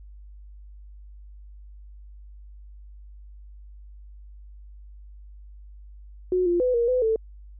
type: tone with pitch steps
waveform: sine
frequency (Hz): 365.7 / 348.2 / 502 / 470.7 / 505 / 443.9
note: F#4 / F4 / B4 / A#4 / B4 / A4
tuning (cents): -20 / -5 / +28 / +17 / +39 / +15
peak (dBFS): -19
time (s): 6.32-7.16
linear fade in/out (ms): 2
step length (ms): 140
effects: added 50 Hz sine -42 dBFS peak until 7.59 s